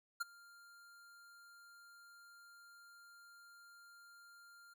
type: tone with ADSR envelope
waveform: square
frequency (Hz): 1396.9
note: F6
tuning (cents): 0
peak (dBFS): -35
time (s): 0.2-4.74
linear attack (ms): 13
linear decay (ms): 20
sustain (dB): -24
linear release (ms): 11
effects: none